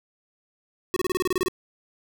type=tone bursts; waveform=square; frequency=370 Hz; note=F#4; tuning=in tune; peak=-22 dBFS; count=11; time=0.94-1.483 s; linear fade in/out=0 ms; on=23 ms; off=29 ms; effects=none